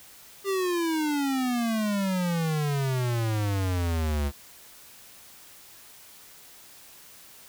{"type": "exponential sweep", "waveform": "square", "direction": "down", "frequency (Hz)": [399.4, 69.6], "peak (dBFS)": -25, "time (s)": [0.44, 4.32], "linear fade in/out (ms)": 50, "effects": ["white hiss -50 dBFS RMS until 7.48 s"]}